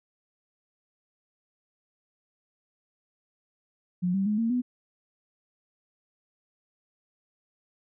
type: tone with pitch steps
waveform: sine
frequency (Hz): 179.2 / 194.29 / 210.7 / 228.4 / 247.6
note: F3 / G3 / G#3 / A#3 / B3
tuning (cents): +45 / -15 / +25 / -35 / +5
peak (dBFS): -23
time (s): 4.02-4.62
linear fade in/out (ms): 20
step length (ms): 120
effects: none